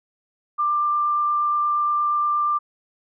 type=tone with vibrato; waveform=sine; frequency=1187 Hz; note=D6; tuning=18 cents sharp; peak=-18 dBFS; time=0.58-2.59 s; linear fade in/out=20 ms; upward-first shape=triangle; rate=8.5 Hz; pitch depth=8 cents each way; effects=none